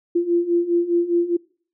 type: beating tone pair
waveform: sine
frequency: 341.8 / 346.7 Hz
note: F4 / F4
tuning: -37 / -13 cents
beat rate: 4.9 Hz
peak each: -22 / -18 dBFS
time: 0.15-1.37 s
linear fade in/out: 10 ms
effects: noise-tail reverb RT60 0.5 s tail -25 dB re dry

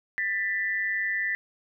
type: tone pair together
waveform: sine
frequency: 1779.1 / 1978 Hz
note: A6 / B6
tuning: +19 / +2 cents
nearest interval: major second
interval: 183 cents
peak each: -28 dBFS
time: 0.18-1.35 s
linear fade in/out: 0 ms
effects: none

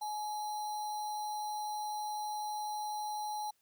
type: tone with sample-and-hold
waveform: sine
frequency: 844 Hz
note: G#5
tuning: 28 cents sharp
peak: -35 dBFS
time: 0.01-3.51 s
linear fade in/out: 10 ms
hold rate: 4900 Hz
effects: white hiss -75 dBFS RMS until 3.61 s

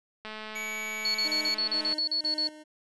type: click train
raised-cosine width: 0.3 ms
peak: -24 dBFS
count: 363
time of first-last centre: 0.25-1.926 s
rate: 216 Hz
type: tone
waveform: square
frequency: 2263 Hz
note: C#7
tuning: 35 cents sharp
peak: -34 dBFS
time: 0.55-1.55 s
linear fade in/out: 10 ms
type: tone bursts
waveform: sine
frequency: 4401 Hz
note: C#8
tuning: 13 cents flat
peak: -25 dBFS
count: 11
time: 1.05-2.474 s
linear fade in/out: 2 ms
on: 94 ms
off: 39 ms
type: tone with tremolo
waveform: 25% pulse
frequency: 306.2 Hz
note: D#4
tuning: 28 cents flat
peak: -34 dBFS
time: 1.24-2.64 s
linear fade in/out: 20 ms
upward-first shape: square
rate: 2 Hz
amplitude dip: 60%
effects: resampled to 24000 Hz

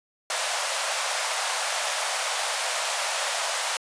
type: high-pass noise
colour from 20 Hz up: pink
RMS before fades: -27 dBFS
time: 0.3-3.77 s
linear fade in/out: 2 ms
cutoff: 570 Hz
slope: 48 dB/octave
effects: resampled to 22050 Hz

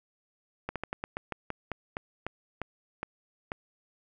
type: slowing click train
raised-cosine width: 0.5 ms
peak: -18 dBFS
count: 14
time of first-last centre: 0.69-3.519 s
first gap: 67 ms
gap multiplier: 1.18
effects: none

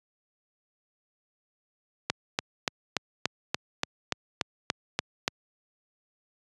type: click train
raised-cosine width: 0.2 ms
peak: -7 dBFS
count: 12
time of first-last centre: 2.1-5.279 s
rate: 3.46 Hz
effects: high-pass 100 Hz 12 dB/octave + resampled to 22050 Hz

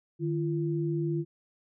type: tone pair together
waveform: sine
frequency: 152.4 / 340.3 Hz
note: D#3 / F4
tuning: -36 / -45 cents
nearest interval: octave + major second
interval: 1391 cents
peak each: -29 / -30 dBFS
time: 0.19-1.25 s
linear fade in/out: 50 ms
effects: none

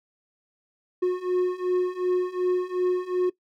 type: beating tone pair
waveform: triangle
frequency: 361.5 / 364.2 Hz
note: F#4 / F#4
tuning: -40 / -27 cents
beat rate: 2.7 Hz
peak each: -24 / -22 dBFS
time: 1.02-3.3 s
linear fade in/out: 10 ms
effects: noise-tail reverb RT60 0.1 s tail -19 dB re dry

